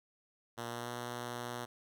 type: tone with pitch glide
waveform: 5% pulse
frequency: 118.1 to 120.79 Hz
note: A#2 to B2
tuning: +23 to -38 cents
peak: -28 dBFS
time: 0.57-1.66 s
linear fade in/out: 20 ms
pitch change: +39 cents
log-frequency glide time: 0.67-0.89 s
effects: none